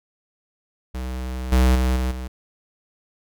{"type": "tone with level steps", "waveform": "square", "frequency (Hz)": 63.5, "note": "B1", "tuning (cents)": 49, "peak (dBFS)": [-27, -14, -18, -21, -29], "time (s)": [0.94, 2.28], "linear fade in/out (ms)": 10, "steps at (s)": [1.52, 1.75, 1.96, 2.11], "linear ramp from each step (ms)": 5, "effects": []}